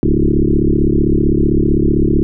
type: tone with frequency modulation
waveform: sine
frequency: 174.61 Hz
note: F3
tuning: in tune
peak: -9 dBFS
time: 0.03-2.23 s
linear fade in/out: 0 ms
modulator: 35.6 Hz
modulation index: 5.6
effects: none